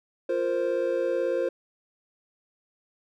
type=chord; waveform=triangle; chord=F suspended fourth; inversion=none; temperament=just; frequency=349.2 / 465.6 / 523.8 Hz; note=F4 / Bb4 / C5; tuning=0 / -2 / +2 cents; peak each=-28 / -28 / -24 dBFS; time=0.29-1.49 s; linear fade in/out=5 ms; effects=none